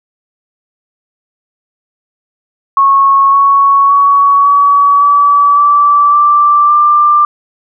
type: tone with pitch steps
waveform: sine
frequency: 1099 / 1111.1 / 1123.4 / 1135.8 / 1148.3 / 1161 / 1173.8 / 1186.8 Hz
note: C#6 / C#6 / C#6 / C#6 / D6 / D6 / D6 / D6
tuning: -15 / +4 / +23 / +42 / -39 / -20 / -1 / +18 cents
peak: -4 dBFS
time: 2.77-7.25 s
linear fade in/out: 2 ms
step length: 560 ms
effects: none